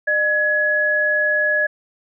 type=tone pair together; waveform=sine; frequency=606 / 1684.6 Hz; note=D#5 / G#6; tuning=-46 / +24 cents; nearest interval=octave + tritone; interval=1770 cents; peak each=-22 / -16 dBFS; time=0.07-1.67 s; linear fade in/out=10 ms; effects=none